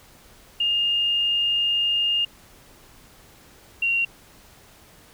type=tone pair in turn; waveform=sine; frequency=2826 / 2755 Hz; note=F7 / F7; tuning=+20 / -24 cents; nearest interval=unison; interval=44 cents; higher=first; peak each=-19 dBFS; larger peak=neither; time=0.6-2.25 / 3.82-4.05 s; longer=first; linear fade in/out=5 ms; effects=pink hiss -51 dBFS RMS until 5.13 s